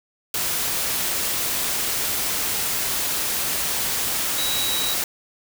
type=tone in noise; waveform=sine; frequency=3867 Hz; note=B7; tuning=37 cents flat; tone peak=-25 dBFS; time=4.38-4.94 s; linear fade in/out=2 ms; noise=white; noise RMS=-24 dBFS; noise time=0.34-5.04 s; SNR=-4 dB; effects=none